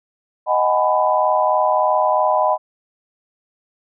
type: chord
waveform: sine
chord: G# minor seventh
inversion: second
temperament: just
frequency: 623 / 747.5 / 830.6 / 996.7 Hz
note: D#5 / F#5 / G#5 / B5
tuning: +2 / +17 / 0 / +16 cents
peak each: -18 / -20 / -22 / -18 dBFS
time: 0.46-2.58 s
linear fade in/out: 50 ms
effects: none